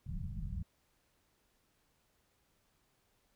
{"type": "low-pass noise", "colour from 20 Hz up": "pink", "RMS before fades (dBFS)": -40, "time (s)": [0.06, 0.63], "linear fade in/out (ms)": 5, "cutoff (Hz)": 200, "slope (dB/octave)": 96, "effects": ["pink hiss -75 dBFS RMS until 3.35 s"]}